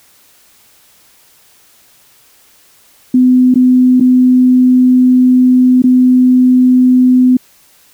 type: tone with dropouts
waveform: sine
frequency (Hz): 252.9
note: B3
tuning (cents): +41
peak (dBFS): -4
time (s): 3.14-7.37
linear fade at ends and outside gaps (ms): 5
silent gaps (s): 3.542-3.556 / 4-4.007 / 5.821-5.839
effects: white hiss -47 dBFS RMS until 7.93 s